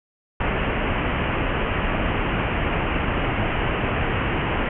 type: low-pass noise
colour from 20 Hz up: pink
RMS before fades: -23 dBFS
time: 0.4-4.69 s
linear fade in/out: 5 ms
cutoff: 3000 Hz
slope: 96 dB/octave
effects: none